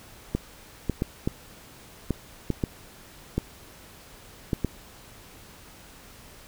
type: clicks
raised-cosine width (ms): 3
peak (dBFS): -11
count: 10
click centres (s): 0.35 / 0.897 / 1.021 / 1.275 / 2.107 / 2.503 / 2.638 / 3.38 / 4.532 / 4.647
effects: pink hiss -49 dBFS RMS until 6.47 s